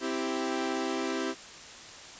sawtooth chord, C major, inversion none, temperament equal, 261.6 / 329.6 / 392 Hz, C4 / E4 / G4, 0 / 0 / 0 cents, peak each -30 dBFS, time 0-1.35 s, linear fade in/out 50 ms, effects white hiss -46 dBFS RMS until 2.19 s + resampled to 16000 Hz

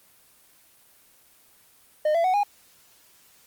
triangle tone with pitch steps, 610 / 672.9 / 742.4 / 819 Hz, D#5 / E5 / F#5 / G#5, -34 / +35 / +6 / -24 cents, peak -17 dBFS, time 2.05-2.434 s, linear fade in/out 5 ms, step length 96 ms, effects white hiss -57 dBFS RMS until 3.46 s + Opus 24 kbps

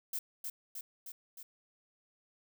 violet noise with echo, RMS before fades -37 dBFS, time 0.13-0.19 s, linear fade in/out 5 ms, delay 310 ms, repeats 4, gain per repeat -3 dB, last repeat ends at 1.43 s, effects none

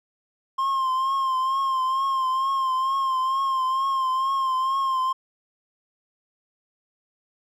triangle tone with vibrato, 1060 Hz, C6, 22 cents sharp, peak -19 dBFS, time 0.58-5.13 s, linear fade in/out 10 ms, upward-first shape triangle, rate 2.2 Hz, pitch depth 50 cents each way, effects none

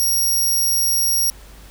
10% pulse tone, 5620 Hz, F8, 10 cents sharp, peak -10 dBFS, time 0-1.3 s, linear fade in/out 0 ms, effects added 50 Hz sine -41 dBFS peak until 1.7 s + pink hiss -46 dBFS RMS until 1.7 s

